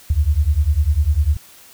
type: beating tone pair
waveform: sine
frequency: 69.5 / 79.5 Hz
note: C#2 / D#2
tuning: +5 / +38 cents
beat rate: 10 Hz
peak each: -16 dBFS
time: 0.1-1.37 s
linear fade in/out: 5 ms
effects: white hiss -45 dBFS RMS until 1.73 s